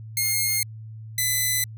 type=tone pair in turn; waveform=5% pulse; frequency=2137 / 2008 Hz; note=C7 / B6; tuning=+36 / +28 cents; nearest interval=minor second; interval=108 cents; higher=first; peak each=-11 dBFS; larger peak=neither; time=0.17-0.63 / 1.18-1.64 s; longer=neither; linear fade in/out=2 ms; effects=added 110 Hz sine -36 dBFS peak until 1.77 s